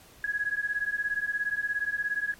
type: beating tone pair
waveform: sine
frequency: 1661.2 / 1678.2 Hz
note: G#6 / G#6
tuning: 0 / +18 cents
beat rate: 17 Hz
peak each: -30 / -30 dBFS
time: 0.24-2.34 s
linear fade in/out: 2 ms
effects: pink hiss -54 dBFS RMS until 2.39 s + MP3 64 kbps